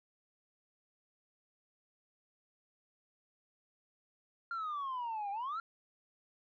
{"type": "exponential two-way sweep", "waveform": "sine", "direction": "down then up", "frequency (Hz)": [1400, 784, 1400], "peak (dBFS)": -34, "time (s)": [4.51, 5.6], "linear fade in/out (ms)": 2, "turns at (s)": 5.31, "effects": ["tanh soft clip ceiling -34 dBFS"]}